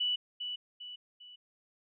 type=tone with echo; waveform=sine; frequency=2960 Hz; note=F#7; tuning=in tune; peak=-28 dBFS; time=0-0.16 s; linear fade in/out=10 ms; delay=400 ms; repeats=3; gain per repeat=-7 dB; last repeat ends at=1.36 s; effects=none